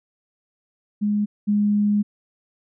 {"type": "tone pair in turn", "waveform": "sine", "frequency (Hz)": [207.7, 206.9], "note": ["G#3", "G#3"], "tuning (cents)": [0, -6], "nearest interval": "unison", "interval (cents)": 6, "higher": "first", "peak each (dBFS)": [-18, -16], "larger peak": "second", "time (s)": [[1.01, 1.26], [1.47, 2.03]], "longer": "second", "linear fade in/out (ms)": 20, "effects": []}